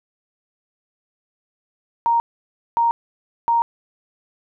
sine tone bursts, 932.3 Hz, A#5, in tune, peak -14 dBFS, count 3, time 2.06-3.62 s, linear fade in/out 0 ms, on 140 ms, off 570 ms, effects none

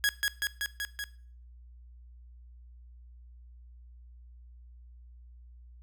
sawtooth tone with echo, 1661.2 Hz, G#6, in tune, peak -20 dBFS, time 0.04-0.09 s, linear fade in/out 0 ms, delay 190 ms, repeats 5, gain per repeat -2 dB, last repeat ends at 1.04 s, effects noise-tail reverb RT60 0.5 s tail -19 dB re dry + added 60 Hz sine -49 dBFS peak until 5.82 s

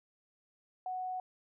sine tone, 740 Hz, F#5, in tune, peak -35 dBFS, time 0.86-1.2 s, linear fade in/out 2 ms, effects none

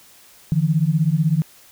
sine beating tone pair, 150 / 166 Hz, D3 / E3, +37 / +12 cents, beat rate 16 Hz, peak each -18 dBFS, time 0.52-1.42 s, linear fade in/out 0 ms, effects white hiss -49 dBFS RMS until 1.71 s

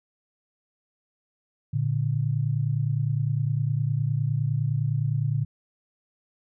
sine tone pair together, 114.6 / 144.39 Hz, A#2 / D3, -29 / -29 cents, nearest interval major third, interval 400 cents, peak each -25 dBFS, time 1.73-5.45 s, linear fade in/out 10 ms, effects none

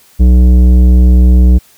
sine tone with tanh clipping, 61.74 Hz, B1, in tune, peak -4 dBFS, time 0.19-1.59 s, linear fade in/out 20 ms, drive 12 dB, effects white hiss -45 dBFS RMS until 1.77 s

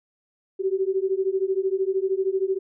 sine beating tone pair, 376.4 / 389.4 Hz, F#4 / G4, +30 / -12 cents, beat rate 13 Hz, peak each -24 dBFS, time 0.59-2.59 s, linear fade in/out 20 ms, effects none

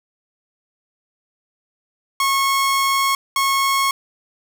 sawtooth tone bursts at uneven times, 1093 Hz, C#6, 25 cents flat, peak -12 dBFS, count 2, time 2.2-3.15 / 3.36-3.91 s, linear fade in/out 2 ms, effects none

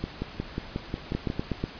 two click trains, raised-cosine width 3 ms, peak -14 / -16 dBFS, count 5 / 8, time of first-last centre 1.15-1.64 / 0.04-1.301 s, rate 8.17 / 5.55 Hz, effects pink hiss -43 dBFS RMS until 1.79 s + resampled to 11025 Hz

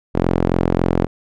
sawtooth tone with band-pass filter, 43.65 Hz, F1, in tune, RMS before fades -17 dBFS, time 0.14-1.07 s, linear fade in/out 20 ms, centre 360 Hz, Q 0.74, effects none

